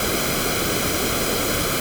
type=noise with comb filter; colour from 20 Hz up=pink; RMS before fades=-22 dBFS; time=0-1.8 s; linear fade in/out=2 ms; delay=1.1 ms; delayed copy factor=-0.6; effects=none